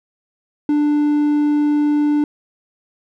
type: tone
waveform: triangle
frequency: 295.4 Hz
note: D4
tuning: 10 cents sharp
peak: -11 dBFS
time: 0.69-2.24 s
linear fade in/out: 2 ms
effects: none